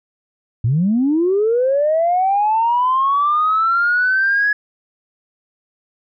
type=linear sweep; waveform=sine; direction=up; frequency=105.1 to 1690 Hz; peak=-12 dBFS; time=0.64-4.53 s; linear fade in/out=5 ms; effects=tanh soft clip ceiling -8 dBFS